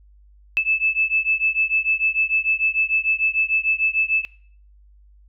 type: beating tone pair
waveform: sine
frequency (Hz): 2618 / 2624.7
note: E7 / E7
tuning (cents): -13 / -8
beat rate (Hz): 6.7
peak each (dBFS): -20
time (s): 0.57-4.25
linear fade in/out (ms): 0
effects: noise-tail reverb RT60 0.5 s tail -20 dB re dry + added 50 Hz sine -48 dBFS peak until 5.28 s